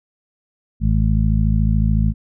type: harmonic tone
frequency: 53.8 Hz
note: A1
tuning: 38 cents flat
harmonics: 1 / 2 / 3 / 4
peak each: -16 / -19 / -21 / -22 dBFS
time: 0.8-2.14 s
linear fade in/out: 50 ms
effects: none

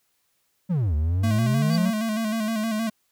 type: exponential two-way sweep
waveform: triangle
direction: down then up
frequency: 196 to 72.6 to 196 Hz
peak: -18 dBFS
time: 0.69-1.91 s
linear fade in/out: 20 ms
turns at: 0.95 s
type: tone with vibrato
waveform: square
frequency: 220 Hz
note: A3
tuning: in tune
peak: -24 dBFS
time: 1.23-2.9 s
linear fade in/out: 10 ms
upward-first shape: square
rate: 6.4 Hz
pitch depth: 48 cents each way
type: tone with exponential growth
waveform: sine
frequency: 4626 Hz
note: D8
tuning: 27 cents flat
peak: -25 dBFS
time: 1.66-1.76 s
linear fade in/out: 5 ms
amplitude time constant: 21 ms
effects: white hiss -70 dBFS RMS until 3.11 s

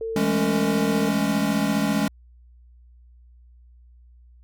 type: tone with pitch glide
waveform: sine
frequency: 449.4 to 454.6 Hz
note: A4 to A#4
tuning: +37 to -43 cents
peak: -26 dBFS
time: 0.01-1.09 s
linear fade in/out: 2 ms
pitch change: +20 cents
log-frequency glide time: 0.24-0.78 s
type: chord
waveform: square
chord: A major seventh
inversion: second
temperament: equal with one note detuned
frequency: 164.81 / 205.1 / 220 / 277.2 Hz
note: E3 / G#3 / A3 / C#4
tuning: 0 / -21 / 0 / 0 cents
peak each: -30 / -24 / -29 / -26 dBFS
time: 0.16-2.08 s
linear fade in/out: 2 ms
effects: added 60 Hz sine -48 dBFS peak until 4.43 s

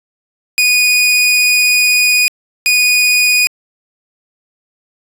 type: tone bursts at uneven times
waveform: sawtooth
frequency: 2471 Hz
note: D#7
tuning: 13 cents flat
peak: -5 dBFS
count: 2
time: 0.58-2.28 / 2.66-3.47 s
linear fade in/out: 0 ms
effects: resampled to 32000 Hz

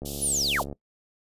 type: click train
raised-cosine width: 2 ms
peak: -23 dBFS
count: 51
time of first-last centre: 0.02-0.727 s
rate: 70.7 Hz
type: high-pass noise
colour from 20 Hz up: white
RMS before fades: -36 dBFS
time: 0.05-0.64 s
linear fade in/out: 10 ms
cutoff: 3000 Hz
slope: 48 dB/octave
type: linear sweep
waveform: sine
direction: down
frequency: 10548 to 218.5 Hz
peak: -23 dBFS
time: 0.21-0.63 s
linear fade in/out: 20 ms
effects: noise-tail reverb RT60 0.1 s tail -20 dB re dry + resampled to 32000 Hz

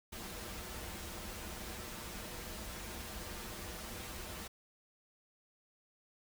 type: noise with comb filter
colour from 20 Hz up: pink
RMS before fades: -45 dBFS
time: 0.12-4.48 s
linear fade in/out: 10 ms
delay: 7.2 ms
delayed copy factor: -0.6
effects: none

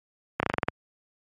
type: slowing click train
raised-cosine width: 0.5 ms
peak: -7 dBFS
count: 8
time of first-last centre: 0.4-0.685 s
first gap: 30 ms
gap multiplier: 1.1
effects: high-pass 80 Hz 12 dB/octave + MP3 64 kbps

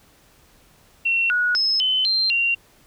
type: tone with pitch steps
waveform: sine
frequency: 2721 / 1459 / 5180 / 3043 / 4153 / 2761 Hz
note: F7 / F#6 / E8 / F#7 / C8 / F7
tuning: -46 / -25 / -31 / +48 / -14 / -20 cents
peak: -17 dBFS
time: 1.05-2.55 s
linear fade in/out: 10 ms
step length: 250 ms
effects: pink hiss -55 dBFS RMS until 2.86 s

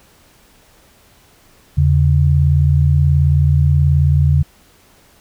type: tone pair together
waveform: sine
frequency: 82.41 / 141.08 Hz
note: E2 / C#3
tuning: 0 / +31 cents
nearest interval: major sixth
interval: 931 cents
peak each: -12 dBFS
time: 1.77-4.43 s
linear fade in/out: 10 ms
effects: pink hiss -50 dBFS RMS until 5.2 s

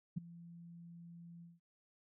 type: tone with ADSR envelope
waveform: sine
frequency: 170.2 Hz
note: F3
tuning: 44 cents flat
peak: -32 dBFS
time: 0.16-1.6 s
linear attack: 16 ms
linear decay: 11 ms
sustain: -19 dB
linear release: 180 ms
effects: none

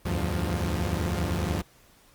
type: tone cluster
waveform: sawtooth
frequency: 74.3 / 84.5 / 100.3 / 176.3 Hz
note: D2 / E2 / G2 / F3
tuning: +21 / +43 / +40 / +17 cents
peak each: -26 / -28 / -28 / -28 dBFS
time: 0.05-1.62 s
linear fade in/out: 10 ms
effects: pink hiss -58 dBFS RMS until 2.14 s + Opus 32 kbps

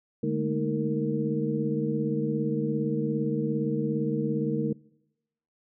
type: tone cluster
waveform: sine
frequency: 147.5 / 209.8 / 227.2 / 313.6 / 462.2 Hz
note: D3 / G#3 / A#3 / D#4 / A#4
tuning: +8 / +18 / -44 / +14 / -15 cents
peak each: -31 dBFS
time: 0.23-4.73 s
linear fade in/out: 5 ms
effects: noise-tail reverb RT60 0.9 s tail -23 dB re dry

